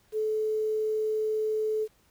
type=tone with quantisation; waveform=sine; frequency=432.8 Hz; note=A4; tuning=29 cents flat; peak=-25 dBFS; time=0.12-1.88 s; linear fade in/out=50 ms; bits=9; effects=pink hiss -65 dBFS RMS until 2.1 s